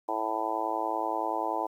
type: harmonic tone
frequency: 110.4 Hz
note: A2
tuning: 6 cents sharp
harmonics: 3 / 4 / 5 / 6 / 7 / 8 / 9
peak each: -37 / -39 / -38 / -36 / -34 / -33 / -35 dBFS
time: 0.08-1.67 s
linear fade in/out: 10 ms
effects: 10-bit